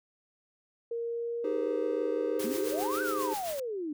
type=tone with pitch glide; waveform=sine; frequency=466.2 to 472.7 Hz; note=A#4 to A#4; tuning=0 to +24 cents; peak=-31 dBFS; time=0.91-2.39 s; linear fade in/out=5 ms; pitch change=+24 cents; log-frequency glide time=1.02-1.66 s
type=chord; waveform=triangle; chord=Ab major seventh; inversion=second; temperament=just; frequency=311.5 / 389.3 / 415.3 / 519.1 Hz; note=Eb4 / G4 / Ab4 / C5; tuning=+2 / -12 / 0 / -14 cents; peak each=-34 dBFS; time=1.44-3.34 s; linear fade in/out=5 ms
type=noise with tremolo; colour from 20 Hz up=white; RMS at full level=-39 dBFS; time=2.39-3.6 s; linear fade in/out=5 ms; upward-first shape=sine; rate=7.5 Hz; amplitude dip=55%
type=exponential two-way sweep; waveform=sine; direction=up then down; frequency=210 to 1556 to 287.2 Hz; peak=-32 dBFS; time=2.44-3.93 s; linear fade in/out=5 ms; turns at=3.02 s
effects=none

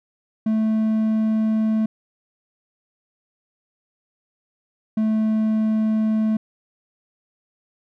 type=tone pair in turn; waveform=triangle; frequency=218.9 / 218 Hz; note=A3 / A3; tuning=-9 / -16 cents; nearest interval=unison; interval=7 cents; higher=first; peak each=-15 dBFS; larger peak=neither; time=0.46-1.86 / 4.97-6.37 s; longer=neither; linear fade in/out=5 ms; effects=none

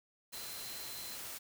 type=tone in noise; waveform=sine; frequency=4090 Hz; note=C8; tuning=40 cents flat; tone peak=-49 dBFS; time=0.32-1.17 s; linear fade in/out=20 ms; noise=white; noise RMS=-45 dBFS; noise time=0.32-1.39 s; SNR=-7 dB; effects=none

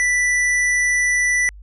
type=tone; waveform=square; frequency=1975.5 Hz; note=B6; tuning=in tune; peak=-16 dBFS; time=0-1.49 s; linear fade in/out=0 ms; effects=added 50 Hz sine -37 dBFS peak until 1.62 s + resampled to 24000 Hz

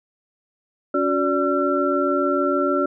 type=tone cluster; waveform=sine; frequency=280.3 / 367 / 582 / 1353 Hz; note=C#4 / F#4 / D5 / E6; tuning=+19 / -14 / -16 / +45 cents; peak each=-23 dBFS; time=0.94-2.86 s; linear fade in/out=5 ms; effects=none

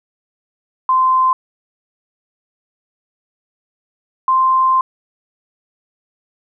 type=tone pair in turn; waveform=sine; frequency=1037 / 1044.8 Hz; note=C6 / C6; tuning=-16 / -3 cents; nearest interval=unison; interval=13 cents; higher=second; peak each=-10 dBFS; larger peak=neither; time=0.89-1.33 / 4.28-4.81 s; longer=second; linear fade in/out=2 ms; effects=none

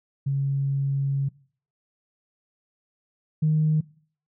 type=tone pair in turn; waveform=sine; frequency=138.1 / 154.82 Hz; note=C#3 / D#3; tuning=-6 / -8 cents; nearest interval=major second; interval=198 cents; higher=second; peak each=-21 / -17 dBFS; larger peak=second; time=0.26-1.29 / 3.42-3.81 s; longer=first; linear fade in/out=10 ms; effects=noise-tail reverb RT60 0.5 s tail -22 dB re dry + tanh soft clip ceiling -13 dBFS

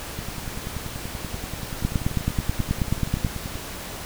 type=two click trains; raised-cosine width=5 ms; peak=-19 / -9 dBFS; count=36 / 14; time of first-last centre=0.19-3.555 / 1.85-3.248 s; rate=10.4 / 9.3 Hz; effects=pink hiss -35 dBFS RMS until 4.05 s

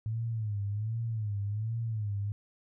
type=tone with vibrato; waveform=sine; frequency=107.8 Hz; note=A2; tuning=35 cents flat; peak=-30 dBFS; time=0.06-2.32 s; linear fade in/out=0 ms; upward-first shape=sine; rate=1.3 Hz; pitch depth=120 cents each way; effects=none

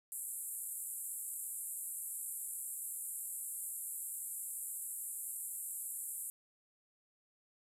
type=band-pass noise; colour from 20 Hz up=white; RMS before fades=-43 dBFS; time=0.12-6.3 s; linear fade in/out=0 ms; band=7600 to 13000 Hz; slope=96 dB/octave; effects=none

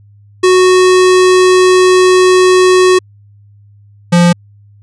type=tone pair in turn; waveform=square; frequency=368.6 / 173.86 Hz; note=F#4 / F3; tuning=-7 / -7 cents; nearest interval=octave + minor second; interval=1300 cents; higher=first; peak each=-5 dBFS; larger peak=neither; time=0.43-2.99 / 4.12-4.33 s; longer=first; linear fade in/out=10 ms; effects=added 102 Hz sine -39 dBFS peak until 4.82 s + resampled to 22050 Hz

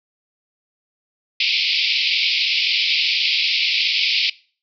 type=band-pass noise; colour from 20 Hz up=pink; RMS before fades=-19 dBFS; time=1.4-4.3 s; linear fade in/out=5 ms; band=2200 to 5100 Hz; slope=96 dB/octave; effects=noise-tail reverb RT60 0.4 s tail -21 dB re dry

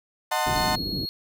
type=chord; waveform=35% pulse; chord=D# diminished seventh; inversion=none; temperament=equal with one note detuned; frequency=622.3 / 740 / 895.9 / 1046.5 Hz; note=D#5 / F#5 / A5 / C6; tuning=0 / 0 / +31 / 0 cents; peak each=-29 / -26 / -25 / -28 dBFS; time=0.31-0.76 s; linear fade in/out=10 ms
type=low-pass noise; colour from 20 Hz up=white; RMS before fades=-31 dBFS; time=0.46-1.06 s; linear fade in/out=10 ms; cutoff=330 Hz; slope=24 dB/octave
type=tone; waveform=triangle; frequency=4304 Hz; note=C8; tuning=48 cents sharp; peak=-28 dBFS; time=0.56-1.09 s; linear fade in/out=0 ms
effects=none

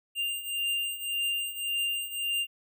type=beating tone pair; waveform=square; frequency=2794 / 2795.8 Hz; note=F7 / F7; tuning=0 / +1 cents; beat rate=1.8 Hz; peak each=-35 / -31 dBFS; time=0.15-2.47 s; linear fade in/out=50 ms; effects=none

